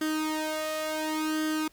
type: tone with flanger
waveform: sawtooth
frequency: 311.1 Hz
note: D#4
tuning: in tune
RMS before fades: -30 dBFS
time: 0.01-1.68 s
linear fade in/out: 5 ms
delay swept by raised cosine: 0.62 to 1.55 ms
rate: 0.7 Hz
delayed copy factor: +0.8
effects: pink hiss -61 dBFS RMS until 1.72 s